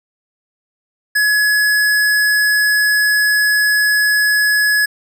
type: tone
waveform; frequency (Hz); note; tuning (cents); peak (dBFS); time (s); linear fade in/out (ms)
square; 1692; G#6; +32; -12; 1.15-4.86; 10
effects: none